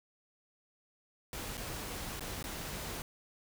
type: noise with dropouts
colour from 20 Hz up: pink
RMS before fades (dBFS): -41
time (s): 1.33-3.02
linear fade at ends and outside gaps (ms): 1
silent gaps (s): 1.571-1.577 / 2.195-2.207 / 2.427-2.44
effects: none